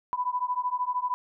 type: beating tone pair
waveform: sine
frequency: 987.8 / 1000.8 Hz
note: B5 / B5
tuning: 0 / +23 cents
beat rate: 13 Hz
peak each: -29 dBFS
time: 0.13-1.14 s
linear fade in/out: 0 ms
effects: none